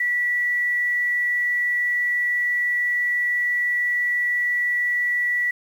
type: tone with quantisation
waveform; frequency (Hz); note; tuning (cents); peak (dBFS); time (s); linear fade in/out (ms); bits
sine; 1951; B6; -22; -19; 0-5.51; 5; 8
effects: none